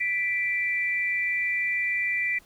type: tone pair together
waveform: sine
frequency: 1975.3 / 2349 Hz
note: B6 / D7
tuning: 0 / 0 cents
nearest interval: minor third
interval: 300 cents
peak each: -26 / -27 dBFS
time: 0-2.39 s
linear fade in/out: 10 ms
effects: pink hiss -57 dBFS RMS until 2.45 s